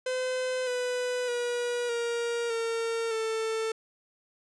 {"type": "tone with pitch steps", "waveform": "45% pulse", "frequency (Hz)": [511, 497, 483.4, 470.2, 457.4, 444.9], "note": ["C5", "B4", "B4", "A#4", "A#4", "A4"], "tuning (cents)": [-41, 11, -37, 15, -33, 19], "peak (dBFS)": -28, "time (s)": [0.06, 3.72], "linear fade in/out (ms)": 5, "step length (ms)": 610, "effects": ["resampled to 22050 Hz"]}